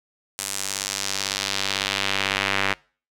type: tone with band-pass filter sweep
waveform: square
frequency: 49 Hz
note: G1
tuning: in tune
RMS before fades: -26 dBFS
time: 0.38-2.74 s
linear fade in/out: 10 ms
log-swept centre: 8700 to 2100 Hz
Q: 1.3
effects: noise-tail reverb RT60 0.4 s tail -25 dB re dry